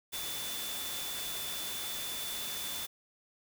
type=tone in noise; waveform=sine; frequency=3500 Hz; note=A7; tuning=10 cents flat; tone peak=-41 dBFS; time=0.12-2.87 s; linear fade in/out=20 ms; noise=white; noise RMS=-39 dBFS; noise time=0.12-2.87 s; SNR=-5 dB; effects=none